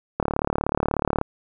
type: click train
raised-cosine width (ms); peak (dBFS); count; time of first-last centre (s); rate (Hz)
1; -7; 38; 0.2-1.214; 36.5
effects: none